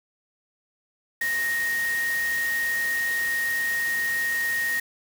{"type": "tone in noise", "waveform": "sine", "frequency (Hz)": 1864.7, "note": "A#6", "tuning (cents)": 0, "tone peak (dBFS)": -23, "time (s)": [1.21, 4.8], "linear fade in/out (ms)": 5, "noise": "white", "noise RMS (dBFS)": -35, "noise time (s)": [1.21, 4.8], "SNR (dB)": 9, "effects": []}